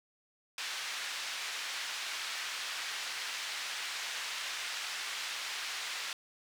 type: band-pass noise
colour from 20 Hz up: pink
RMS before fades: -39 dBFS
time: 0.58-6.13 s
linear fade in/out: 2 ms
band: 1700 to 5500 Hz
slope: 12 dB/octave
effects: none